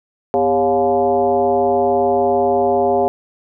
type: tone with frequency modulation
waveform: sine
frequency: 554.4 Hz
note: C#5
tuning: in tune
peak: -12 dBFS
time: 0.34-3.08 s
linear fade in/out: 0 ms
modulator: 153 Hz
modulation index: 1.6
effects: none